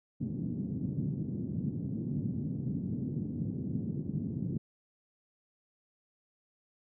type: band-pass noise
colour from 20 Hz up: pink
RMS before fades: -35 dBFS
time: 0.2-4.58 s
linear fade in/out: 10 ms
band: 120 to 260 Hz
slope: 24 dB/octave
effects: none